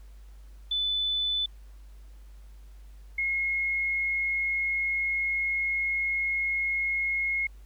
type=tone pair in turn; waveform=sine; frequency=3499 / 2160 Hz; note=A7 / C#7; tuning=-10 / -45 cents; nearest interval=minor sixth; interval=835 cents; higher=first; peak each=-25 dBFS; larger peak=neither; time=0.71-1.46 / 3.18-7.47 s; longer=second; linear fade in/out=5 ms; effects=added 50 Hz sine -45 dBFS peak until 7.65 s + pink hiss -64 dBFS RMS until 7.65 s